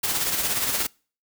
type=noise with tremolo; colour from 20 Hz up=white; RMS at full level=-23 dBFS; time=0.03-0.87 s; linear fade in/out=10 ms; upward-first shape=sine; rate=17 Hz; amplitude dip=45%; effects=noise-tail reverb RT60 0.4 s tail -26 dB re dry